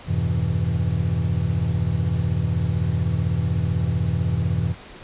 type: tone cluster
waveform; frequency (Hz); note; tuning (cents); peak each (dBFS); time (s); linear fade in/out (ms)
triangle; 85.9 / 101.8 / 126.1 / 164.1; F2 / G#2 / B2 / E3; -28 / -34 / +36 / -8; -23; 0.06-4.75; 50
effects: pink hiss -42 dBFS RMS until 5.03 s + resampled to 8000 Hz